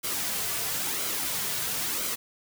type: noise with flanger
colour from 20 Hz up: white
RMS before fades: -30 dBFS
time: 0.03-2.16 s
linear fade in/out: 20 ms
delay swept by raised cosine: 1.1 to 3.8 ms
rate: 0.99 Hz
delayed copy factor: -0.5
effects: none